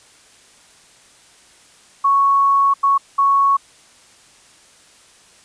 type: tone bursts at uneven times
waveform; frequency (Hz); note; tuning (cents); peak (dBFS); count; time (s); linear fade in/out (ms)
sine; 1108.7; C#6; 0; -11; 3; 2.04-2.74 / 2.83-2.98 / 3.18-3.57; 10
effects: white hiss -49 dBFS RMS until 5.44 s + resampled to 22050 Hz